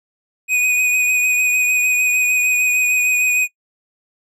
square tone with vibrato, 2489 Hz, D#7, in tune, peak -14 dBFS, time 0.48-3.48 s, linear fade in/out 50 ms, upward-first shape triangle, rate 6.6 Hz, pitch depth 24 cents each way, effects noise-tail reverb RT60 0.1 s tail -23 dB re dry + low-pass 12000 Hz 12 dB/octave

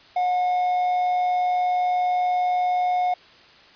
triangle tone with amplitude modulation, 724 Hz, F#5, 38 cents flat, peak -16 dBFS, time 0.16-3.14 s, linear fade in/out 5 ms, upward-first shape sine, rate 159 Hz, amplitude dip 25%, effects white hiss -50 dBFS RMS until 3.75 s + resampled to 11025 Hz

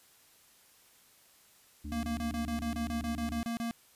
harmonic tone, 73.8 Hz, D2, 9 cents sharp, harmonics 1 / 3 / 4, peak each -39 / -44 / -45 dBFS, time 1.84-3.43 s, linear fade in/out 10 ms
square tone bursts, 232.2 Hz, A#3, 7 cents flat, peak -33 dBFS, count 13, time 1.92-3.71 s, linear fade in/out 0 ms, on 110 ms, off 30 ms
effects white hiss -62 dBFS RMS until 3.95 s + resampled to 32000 Hz

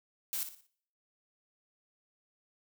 blue noise with echo, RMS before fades -35 dBFS, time 0.33-0.43 s, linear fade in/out 0 ms, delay 59 ms, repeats 4, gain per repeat -9 dB, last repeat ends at 0.666 s, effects noise-tail reverb RT60 0.6 s tail -22 dB re dry

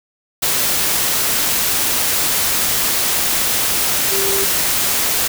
sine tone in noise, 392 Hz, G4, in tune, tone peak -21 dBFS, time 4.11-4.45 s, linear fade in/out 10 ms, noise white, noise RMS -17 dBFS, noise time 0.42-5.28 s, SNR -7 dB, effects none

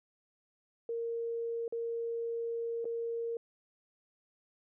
sine tone with dropouts, 463.7 Hz, A#4, 9 cents flat, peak -33 dBFS, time 0.89-3.37 s, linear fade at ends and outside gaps 2 ms, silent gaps 1.68-1.724 / 2.845-2.853 s, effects none

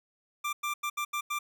25% pulse tone bursts at uneven times, 1182 Hz, D6, 11 cents sharp, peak -26 dBFS, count 6, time 0.44-0.53 / 0.63-0.74 / 0.83-0.9 / 0.97-1.05 / 1.13-1.21 / 1.3-1.39 s, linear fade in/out 10 ms, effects none

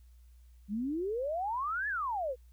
sine exponential two-way sweep, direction up then down, 192.9 to 1761 to 476.2 Hz, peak -31 dBFS, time 0.68-2.36 s, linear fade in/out 50 ms, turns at 1.88 s, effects added 60 Hz sine -54 dBFS peak until 2.52 s + white hiss -74 dBFS RMS until 2.52 s

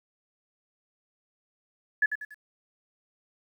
sine tone with echo, 1709 Hz, G#6, 49 cents sharp, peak -19 dBFS, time 2.02-2.06 s, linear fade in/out 5 ms, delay 95 ms, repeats 3, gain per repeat -8 dB, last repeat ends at 2.345 s, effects 10-bit

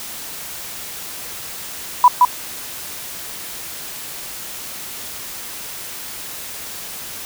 sine tone with echo, 987.8 Hz, B5, in tune, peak -4 dBFS, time 2.04-2.08 s, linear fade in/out 2 ms, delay 170 ms, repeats 1, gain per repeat -2 dB, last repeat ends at 2.25 s, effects white hiss -31 dBFS RMS until 7.25 s

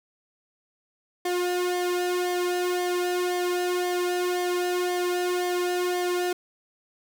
sawtooth tone with flanger, 357.5 Hz, F4, 41 cents sharp, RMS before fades -26 dBFS, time 1.25-6.33 s, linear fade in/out 5 ms, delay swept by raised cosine 0.74 to 1.94 ms, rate 1.9 Hz, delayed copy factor -0.75, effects none

